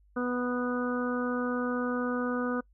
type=harmonic tone; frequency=246.9 Hz; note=B3; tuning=in tune; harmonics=1 / 2 / 3 / 4 / 5 / 6; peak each=-30 / -33 / -44 / -43 / -37 / -38 dBFS; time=0.16-2.61 s; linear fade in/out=10 ms; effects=noise-tail reverb RT60 0.1 s tail -24 dB re dry + added 50 Hz sine -59 dBFS peak until 2.73 s